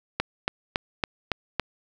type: click train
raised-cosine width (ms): 0.3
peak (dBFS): -7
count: 6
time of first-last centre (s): 0.2-1.597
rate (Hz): 3.58
effects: none